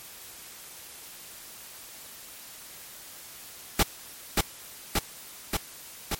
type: noise with echo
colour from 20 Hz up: pink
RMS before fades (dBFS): -20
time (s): 3.79-3.83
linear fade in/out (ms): 5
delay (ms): 580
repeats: 4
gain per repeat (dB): -2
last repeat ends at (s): 6.15
effects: white hiss -45 dBFS RMS until 6.19 s + MP3 64 kbps